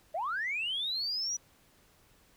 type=linear sweep; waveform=sine; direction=up; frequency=587.3 to 5920 Hz; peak=-30 dBFS; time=0.14-1.37 s; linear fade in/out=10 ms; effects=tanh soft clip ceiling -26 dBFS + pink hiss -64 dBFS RMS until 2.36 s